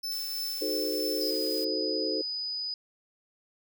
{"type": "tone with tremolo", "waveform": "45% pulse", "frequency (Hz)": 5274, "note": "E8", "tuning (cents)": 0, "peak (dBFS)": -31, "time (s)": [0.03, 1.31], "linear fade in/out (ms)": 10, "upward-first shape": "triangle", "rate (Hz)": 3.1, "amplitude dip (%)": 30}
{"type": "noise", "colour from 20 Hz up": "blue", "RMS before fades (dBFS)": -42, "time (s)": [0.11, 1.65], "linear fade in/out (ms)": 10}
{"type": "chord", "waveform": "sine", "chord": "D# diminished seventh", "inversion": "none", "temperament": "equal with one note detuned", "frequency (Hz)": [312.4, 370, 440, 523.3], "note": ["D#4", "F#4", "A4", "C5"], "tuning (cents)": [7, 0, 0, 0], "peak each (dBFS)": [-34, -36, -33, -35], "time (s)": [0.61, 2.22], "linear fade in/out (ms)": 10}
{"type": "tone", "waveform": "sine", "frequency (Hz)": 4978, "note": "D#8", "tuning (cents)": 0, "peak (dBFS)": -31, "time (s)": [1.21, 2.74], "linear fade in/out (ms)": 2}
{"effects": []}